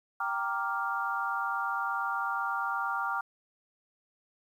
sine chord, G minor seventh, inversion none, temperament equal, 784 / 932.3 / 1174.7 / 1396.9 Hz, G5 / Bb5 / D6 / F6, 0 / 0 / 0 / 0 cents, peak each -36 / -36 / -34 / -33 dBFS, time 0.2-3.21 s, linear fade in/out 5 ms, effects 10-bit

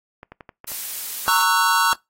clicks, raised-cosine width 0.5 ms, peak -23 dBFS, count 6, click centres 0.231 / 0.32 / 0.408 / 0.492 / 0.644 / 0.718 s
blue noise, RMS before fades -29 dBFS, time 0.67-1.44 s, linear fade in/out 10 ms
square chord, F# dominant seventh, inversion first, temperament equal with one note detuned, 920 / 1108.7 / 1318.5 / 1480 Hz, A#5 / C#6 / E6 / F#6, -23 / 0 / 0 / 0 cents, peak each -22 dBFS, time 1.28-1.93 s, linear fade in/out 0 ms
effects noise-tail reverb RT60 0.2 s tail -24 dB re dry + AAC 48 kbps

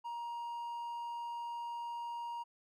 triangle tone, 943 Hz, A#5, 20 cents sharp, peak -37 dBFS, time 0.04-2.44 s, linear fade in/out 20 ms, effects none

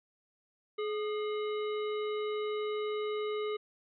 harmonic tone with a mistuned harmonic, 424.1 Hz, G#4, 36 cents sharp, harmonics 1 / 3 / 5 / 7 / 9, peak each -32 / -42 / -46 / -49 / -51 dBFS, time 0.78-3.57 s, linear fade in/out 10 ms, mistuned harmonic 3, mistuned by -62 cents, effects none

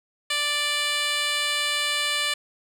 10% pulse tone with band-pass filter, 587.3 Hz, D5, in tune, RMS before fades -25 dBFS, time 0.3-2.34 s, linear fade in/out 5 ms, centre 4400 Hz, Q 0.71, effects none

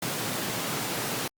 pink high-pass noise, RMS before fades -31 dBFS, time 0.02-1.28 s, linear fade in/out 5 ms, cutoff 110 Hz, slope 96 dB/octave, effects Opus 48 kbps

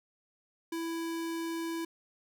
square tone, 331.1 Hz, E4, 8 cents sharp, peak -34 dBFS, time 0.72-1.85 s, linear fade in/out 5 ms, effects none

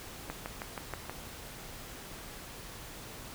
click train, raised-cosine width 0.5 ms, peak -21 dBFS, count 6, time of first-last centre 0.3-1.096 s, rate 6.28 Hz, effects pink hiss -46 dBFS RMS until 3.34 s

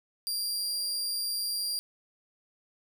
sawtooth tone with amplitude modulation, 4757 Hz, D8, 21 cents sharp, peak -25 dBFS, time 0.27-1.79 s, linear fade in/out 0 ms, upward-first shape sine, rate 195 Hz, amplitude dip 40%, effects none

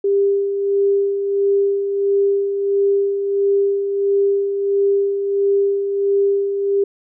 sine tone with tremolo, 398.4 Hz, G4, 28 cents sharp, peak -12 dBFS, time 0.04-6.84 s, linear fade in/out 5 ms, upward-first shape sine, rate 1.5 Hz, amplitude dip 50%, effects none

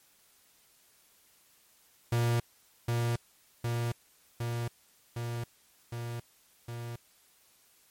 45% pulse tone with echo, 118.2 Hz, A#2, 24 cents sharp, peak -25 dBFS, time 2.12-2.4 s, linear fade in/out 5 ms, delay 760 ms, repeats 6, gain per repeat -2 dB, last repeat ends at 6.96 s, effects white hiss -64 dBFS RMS until 7.9 s + MP3 64 kbps

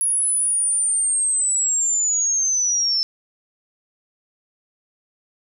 sine linear sweep, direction down, 10530 to 5274 Hz, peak -17 dBFS, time 0.01-3.03 s, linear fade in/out 0 ms, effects none

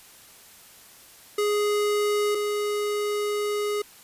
square tone pair in turn, 415.3 / 415.3 Hz, G#4 / G#4, 0 / 0 cents, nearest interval unison, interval 0 cents, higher neither, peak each -22 / -25 dBFS, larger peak first, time 1.38-2.35 / 2.35-3.82 s, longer second, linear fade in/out 5 ms, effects white hiss -50 dBFS RMS until 4.03 s + resampled to 32000 Hz

